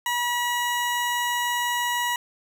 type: tone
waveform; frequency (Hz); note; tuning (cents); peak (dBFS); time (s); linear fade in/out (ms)
20% pulse; 966; B5; -39; -18; 0.06-2.16; 2
effects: none